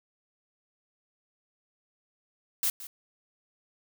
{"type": "noise with echo", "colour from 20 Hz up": "blue", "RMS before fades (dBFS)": -27, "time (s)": [2.63, 2.7], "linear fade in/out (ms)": 2, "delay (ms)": 170, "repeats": 1, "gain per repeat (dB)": -15, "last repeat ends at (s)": 2.87, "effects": []}